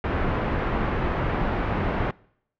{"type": "low-pass noise", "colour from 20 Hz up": "pink", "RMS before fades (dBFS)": -25, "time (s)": [0.04, 2.11], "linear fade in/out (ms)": 2, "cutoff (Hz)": 1800, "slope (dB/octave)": 12, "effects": ["noise-tail reverb RT60 0.7 s tail -24 dB re dry", "low-pass 3000 Hz 12 dB/octave"]}